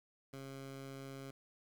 15% pulse tone, 135.8 Hz, C#3, 35 cents flat, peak -40 dBFS, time 0.33-1.31 s, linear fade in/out 5 ms, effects 11-bit

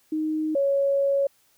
sine tone pair in turn, 311.1 / 555.5 Hz, D#4 / C#5, 0 / +4 cents, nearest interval minor seventh, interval 1004 cents, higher second, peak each -23 / -19 dBFS, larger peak second, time 0.12-0.55 / 0.55-1.27 s, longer second, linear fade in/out 5 ms, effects white hiss -63 dBFS RMS until 1.57 s

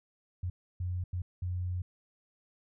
sine tone bursts at uneven times, 89.9 Hz, F#2, 49 cents flat, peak -31 dBFS, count 4, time 0.43-0.5 / 0.8-1.04 / 1.13-1.22 / 1.42-1.82 s, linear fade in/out 5 ms, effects none

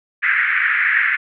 white band-pass noise, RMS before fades -17 dBFS, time 0.22-1.17 s, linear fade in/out 20 ms, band 1500 to 2100 Hz, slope 48 dB/octave, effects none

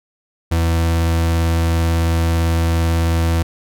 40% pulse tone with vibrato, 82.9 Hz, E2, 10 cents sharp, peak -13 dBFS, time 0.51-3.43 s, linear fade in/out 10 ms, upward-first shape sine, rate 18 Hz, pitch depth 11 cents each way, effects none

